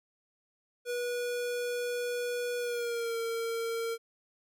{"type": "tone with pitch glide", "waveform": "square", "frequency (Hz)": [486, 458.7], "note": ["B4", "A#4"], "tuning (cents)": [-28, -28], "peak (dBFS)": -32, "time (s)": [0.85, 3.98], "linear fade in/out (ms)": 50, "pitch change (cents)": -100, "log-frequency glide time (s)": [2.58, 3.17], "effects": []}